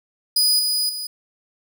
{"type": "tone with level steps", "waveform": "sawtooth", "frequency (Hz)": 4960, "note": "D#8", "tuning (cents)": -6, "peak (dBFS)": [-12, -16, -24], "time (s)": [0.36, 1.07], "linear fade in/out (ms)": 5, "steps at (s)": [0.59, 0.89], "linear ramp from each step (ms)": 5, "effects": []}